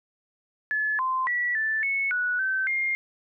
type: tone with pitch steps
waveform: sine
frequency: 1719 / 1038 / 1945 / 1760 / 2202 / 1471 / 1542 / 2122 Hz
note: A6 / C6 / B6 / A6 / C#7 / F#6 / G6 / C7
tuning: -41 / -14 / -27 / 0 / -12 / -11 / -29 / +24 cents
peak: -23 dBFS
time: 0.71-2.95 s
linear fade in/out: 0 ms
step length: 280 ms
effects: none